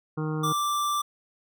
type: harmonic tone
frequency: 155.1 Hz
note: D#3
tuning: 5 cents flat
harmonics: 1 / 2 / 3 / 5 / 6 / 7 / 8 / 9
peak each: -28 / -33 / -35 / -44 / -46 / -42 / -43 / -44 dBFS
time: 0.17-0.53 s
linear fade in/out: 10 ms
type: tone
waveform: square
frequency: 1174.7 Hz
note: D6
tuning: in tune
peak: -25 dBFS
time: 0.43-1.02 s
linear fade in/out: 10 ms
effects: none